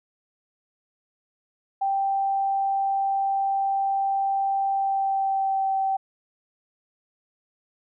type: tone with pitch glide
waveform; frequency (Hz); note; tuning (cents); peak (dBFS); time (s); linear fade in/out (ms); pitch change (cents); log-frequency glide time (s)
sine; 784 to 773.7; G5 to G5; 0 to -23; -21; 1.81-5.97; 10; -23; 4.72-5.73
effects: none